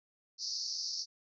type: band-pass noise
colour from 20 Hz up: white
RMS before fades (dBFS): -38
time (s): 0.38-1.06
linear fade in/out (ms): 50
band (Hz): 4400 to 5800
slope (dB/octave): 96
effects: none